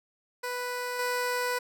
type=tone with level steps; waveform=15% pulse; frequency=493.9 Hz; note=B4; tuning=in tune; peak=-25 / -21 dBFS; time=0.43-1.59 s; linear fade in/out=10 ms; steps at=0.99 s; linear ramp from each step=2 ms; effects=none